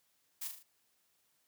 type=noise with echo; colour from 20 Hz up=blue; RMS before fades=-40 dBFS; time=0.41-0.48 s; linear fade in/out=10 ms; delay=38 ms; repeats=4; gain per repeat=-5 dB; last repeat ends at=0.632 s; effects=white hiss -75 dBFS RMS until 1.47 s + high-pass 60 Hz 12 dB/octave